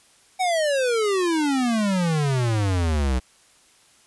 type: exponential sweep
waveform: square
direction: down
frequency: 762 to 61 Hz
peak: -20 dBFS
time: 0.39-3.2 s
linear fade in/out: 20 ms
effects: white hiss -56 dBFS RMS until 4.06 s + resampled to 24000 Hz